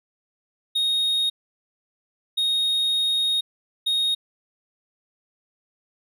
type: tone bursts at uneven times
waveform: triangle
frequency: 3729 Hz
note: A#7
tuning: in tune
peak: -18 dBFS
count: 3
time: 0.75-1.3 / 2.37-3.41 / 3.86-4.15 s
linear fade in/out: 10 ms
effects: none